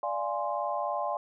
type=chord; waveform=sine; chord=D half-diminished seventh; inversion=none; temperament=equal with one note detuned; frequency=587.3 / 690.8 / 830.6 / 1046.5 Hz; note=D5 / F5 / Ab5 / C6; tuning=0 / -19 / 0 / 0 cents; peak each=-34 dBFS; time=0.03-1.17 s; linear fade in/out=2 ms; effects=none